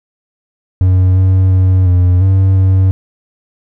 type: tone with pitch steps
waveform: triangle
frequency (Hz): 92.5 / 94 / 93.2 / 89.9 / 95.6 / 94.7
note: F#2 / F#2 / F#2 / F#2 / G2 / F#2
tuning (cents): 0 / +28 / +13 / -49 / -43 / +41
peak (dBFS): -4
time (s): 0.81-2.91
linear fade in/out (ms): 0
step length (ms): 350
effects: none